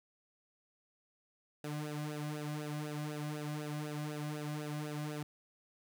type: tone with flanger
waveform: sawtooth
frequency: 150 Hz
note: D3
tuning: 37 cents sharp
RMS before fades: -40 dBFS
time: 1.64-5.23 s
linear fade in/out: 2 ms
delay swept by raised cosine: 0.9 to 2.3 ms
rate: 4 Hz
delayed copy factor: -0.9
effects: 12-bit